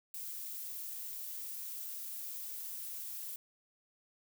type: noise with high-pass filter sweep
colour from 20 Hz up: violet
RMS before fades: -43 dBFS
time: 0.14-3.36 s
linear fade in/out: 2 ms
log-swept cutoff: 320 to 670 Hz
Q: 2.4
effects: none